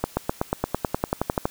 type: accelerating click train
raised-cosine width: 1 ms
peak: -7 dBFS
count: 15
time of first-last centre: 0.04-1.455 s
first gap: 130 ms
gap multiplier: 0.96
effects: white hiss -47 dBFS RMS until 1.5 s